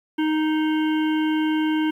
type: harmonic tone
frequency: 311.1 Hz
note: D#4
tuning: in tune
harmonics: 1 / 3 / 5 / 7 / 9 / 10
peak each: -19 / -31 / -33 / -37 / -38 / -38 dBFS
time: 0.18-1.91 s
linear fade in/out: 10 ms
effects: 9-bit